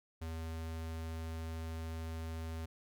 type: tone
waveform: square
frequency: 81.2 Hz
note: E2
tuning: 26 cents flat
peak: -40 dBFS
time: 0.21-2.66 s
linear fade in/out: 10 ms
effects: none